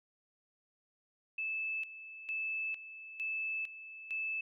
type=tone with tremolo; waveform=sine; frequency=2622 Hz; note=E7; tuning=10 cents flat; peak=-34 dBFS; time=1.38-4.41 s; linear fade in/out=5 ms; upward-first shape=square; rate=1.1 Hz; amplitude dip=75%; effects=none